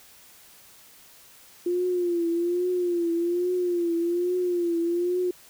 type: tone with vibrato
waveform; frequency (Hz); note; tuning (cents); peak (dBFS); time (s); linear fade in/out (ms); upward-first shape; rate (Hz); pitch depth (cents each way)
sine; 349.2; F4; 0; -22; 1.66-5.31; 5; triangle; 1.2; 75
effects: white hiss -52 dBFS RMS until 5.49 s